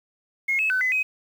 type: tone with pitch steps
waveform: sine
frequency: 2156 / 2587 / 1513 / 2021 / 2526 Hz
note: C#7 / E7 / F#6 / B6 / D#7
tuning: -49 / -33 / +38 / +39 / +26 cents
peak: -19 dBFS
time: 0.48-1.03 s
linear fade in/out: 10 ms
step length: 110 ms
effects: tanh soft clip ceiling -15 dBFS + 8-bit